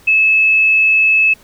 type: tone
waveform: sine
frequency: 2600 Hz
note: E7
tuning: 24 cents flat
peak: -8 dBFS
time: 0.07-1.34 s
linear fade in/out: 10 ms
effects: pink hiss -46 dBFS RMS until 1.43 s